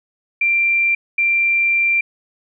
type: tone bursts at uneven times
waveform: sine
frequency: 2365 Hz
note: D7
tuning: 12 cents sharp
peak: -13 dBFS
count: 2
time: 0.41-0.95 / 1.18-2.01 s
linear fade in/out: 5 ms
effects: none